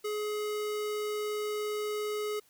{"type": "tone", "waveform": "square", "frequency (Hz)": 421.4, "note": "G#4", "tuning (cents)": 25, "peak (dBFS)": -32, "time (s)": [0.04, 2.4], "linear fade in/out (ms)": 10, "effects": ["white hiss -65 dBFS RMS until 2.49 s"]}